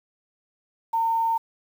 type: tone with quantisation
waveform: sine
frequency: 910 Hz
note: A#5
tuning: 42 cents flat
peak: -20 dBFS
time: 0.93-1.38 s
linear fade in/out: 10 ms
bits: 8
effects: none